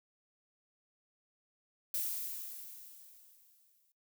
violet noise with exponential decay, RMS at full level -34 dBFS, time 1.94-3.92 s, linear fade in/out 2 ms, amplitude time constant 430 ms, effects noise-tail reverb RT60 0.2 s tail -23 dB re dry

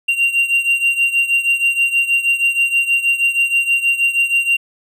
triangle beating tone pair, 2765 / 2771.3 Hz, F7 / F7, -18 / -14 cents, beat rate 6.3 Hz, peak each -13 / -17 dBFS, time 0.08-4.57 s, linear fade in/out 10 ms, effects none

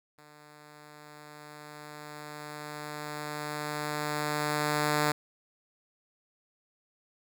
5% pulse tone with level ramp, 149.5 Hz, D3, 31 cents sharp, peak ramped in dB -42 to -13 dBFS, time 0.18-5.12 s, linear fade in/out 5 ms, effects none

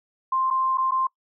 sine tone with dropouts, 1049 Hz, C6, 4 cents sharp, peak -20 dBFS, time 0.32-1.07 s, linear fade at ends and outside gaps 5 ms, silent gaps 0.503-0.508 / 0.774-0.781 / 0.91-0.918 s, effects noise-tail reverb RT60 0.1 s tail -23 dB re dry

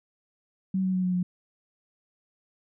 sine tone with pitch steps, 189.5 / 187 / 184.53 / 182.1 / 179.69 Hz, F#3 / F#3 / F#3 / F#3 / F3, +42 / +19 / -4 / -27 / +50 cents, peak -23 dBFS, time 0.74-1.23 s, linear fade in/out 5 ms, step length 98 ms, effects none

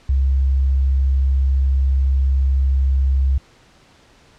sine tone, 67 Hz, C2, 42 cents sharp, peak -13 dBFS, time 0.09-3.38 s, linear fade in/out 5 ms, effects pink hiss -51 dBFS RMS until 4.38 s + low-pass 6000 Hz 12 dB/octave

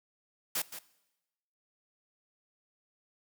white noise with echo, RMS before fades -32 dBFS, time 0.55-0.62 s, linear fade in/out 5 ms, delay 170 ms, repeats 1, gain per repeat -11 dB, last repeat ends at 0.79 s, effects noise-tail reverb RT60 1.0 s tail -20 dB re dry + high-pass 150 Hz 12 dB/octave

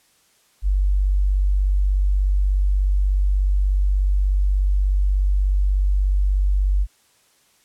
sine tone, 48.3 Hz, G1, 25 cents flat, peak -15 dBFS, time 0.62-6.87 s, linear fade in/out 50 ms, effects white hiss -59 dBFS RMS until 7.64 s + low-pass 11000 Hz 12 dB/octave

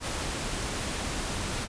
pink noise, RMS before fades -32 dBFS, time 0-1.68 s, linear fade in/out 50 ms, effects resampled to 22050 Hz

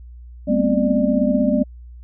sine tone cluster, 197.2 / 226.8 / 249.4 / 265.2 / 596 Hz, G3 / A#3 / B3 / C4 / D5, +11 / -47 / +17 / +23 / +25 cents, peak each -21 dBFS, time 0.47-1.64 s, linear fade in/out 20 ms, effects added 60 Hz sine -36 dBFS peak until 2.03 s

